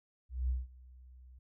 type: tone with ADSR envelope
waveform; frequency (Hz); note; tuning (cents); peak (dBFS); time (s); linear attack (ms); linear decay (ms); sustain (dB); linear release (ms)
sine; 63; B1; +35; -28; 0.29-1.39; 200; 180; -24; 7
effects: none